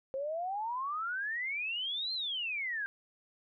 sine exponential two-way sweep, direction up then down, 524 to 4211 to 1574 Hz, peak -33 dBFS, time 0.14-2.86 s, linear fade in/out 0 ms, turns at 2.13 s, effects none

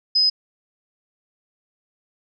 sine tone, 5040 Hz, D#8, 21 cents sharp, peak -14 dBFS, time 0.15-0.3 s, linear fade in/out 10 ms, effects none

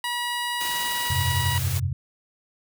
15% pulse tone, 965 Hz, B5, 40 cents flat, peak -19 dBFS, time 0.04-1.58 s, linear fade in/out 2 ms
white noise with tremolo, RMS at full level -31 dBFS, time 0.6-1.8 s, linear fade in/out 10 ms, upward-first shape triangle, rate 20 Hz, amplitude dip 30%
sine chord, F suspended second, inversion none, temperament equal, 87.31 / 98 / 130.81 Hz, F2 / G2 / C3, 0 / 0 / 0 cents, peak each -27 dBFS, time 1.1-1.93 s, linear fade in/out 5 ms
effects none

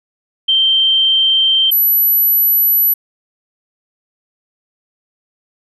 sine tone pair in turn, 3136 / 11840 Hz, G7 / F#9, 0 / 0 cents, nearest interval octave + major seventh, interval 2300 cents, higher second, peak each -9 dBFS, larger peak neither, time 0.48-1.71 / 1.71-2.94 s, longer neither, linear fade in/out 10 ms, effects none

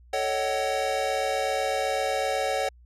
square chord, D# half-diminished seventh, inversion second, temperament equal with one note detuned, 440 / 554.4 / 622.3 / 754.2 Hz, A4 / C#5 / D#5 / F#5, 0 / 0 / 0 / +33 cents, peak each -34 / -29 / -35 / -29 dBFS, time 0.13-2.69 s, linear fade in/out 5 ms, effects added 60 Hz sine -50 dBFS peak until 2.85 s + low-pass 9000 Hz 12 dB/octave

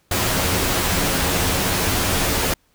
pink noise with comb filter, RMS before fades -20 dBFS, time 0.11-2.54 s, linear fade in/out 5 ms, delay 11 ms, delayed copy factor +0.5, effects pink hiss -62 dBFS RMS until 2.74 s

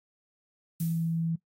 sine tone, 164.81 Hz, E3, in tune, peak -26 dBFS, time 0.8-1.36 s, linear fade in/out 10 ms
violet noise with exponential decay, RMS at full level -38 dBFS, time 0.8-1.31 s, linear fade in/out 0 ms, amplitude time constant 110 ms
effects noise-tail reverb RT60 0.1 s tail -19 dB re dry + AAC 48 kbps

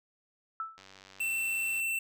sine tone with exponential decay, 1318.5 Hz, E6, in tune, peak -30 dBFS, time 0.6-0.85 s, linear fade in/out 1 ms, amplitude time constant 54 ms
click train, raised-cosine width 0.2 ms, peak -34 dBFS, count 99, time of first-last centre 0.78-1.799 s, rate 96.2 Hz
square tone, 2686 Hz, E7, 32 cents sharp, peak -30 dBFS, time 1.2-1.99 s, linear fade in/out 5 ms
effects none

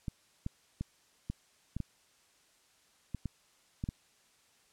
clicks, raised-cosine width 5 ms, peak -23 dBFS, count 10, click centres 0.082 / 0.464 / 0.81 / 1.3 / 1.766 / 1.803 / 3.147 / 3.257 / 3.839 / 3.889 s, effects white hiss -67 dBFS RMS until 4.72 s + low-pass 9000 Hz 12 dB/octave

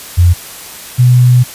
sine tone pair in turn, 87.31 / 124.46 Hz, F2 / B2, 0 / +14 cents, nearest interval tritone, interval 614 cents, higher second, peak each -3 dBFS, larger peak neither, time 0.17-0.34 / 0.98-1.44 s, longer second, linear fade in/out 20 ms, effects white hiss -29 dBFS RMS until 1.54 s + resampled to 32000 Hz

